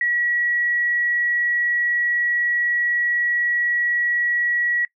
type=tone; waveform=sine; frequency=1924 Hz; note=B6; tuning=46 cents flat; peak=-18 dBFS; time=0.01-4.85 s; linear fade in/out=2 ms; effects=noise-tail reverb RT60 0.1 s tail -21 dB re dry